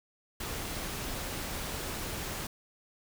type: noise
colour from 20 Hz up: pink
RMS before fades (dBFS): -37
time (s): 0.4-2.47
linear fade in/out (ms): 5
effects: none